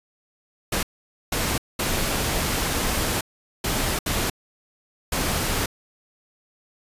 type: noise bursts at uneven times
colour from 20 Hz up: pink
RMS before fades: -24 dBFS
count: 6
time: 0.72-0.83 / 1.32-1.58 / 1.79-3.21 / 3.64-3.99 / 4.06-4.3 / 5.12-5.66 s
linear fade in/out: 5 ms
effects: resampled to 32000 Hz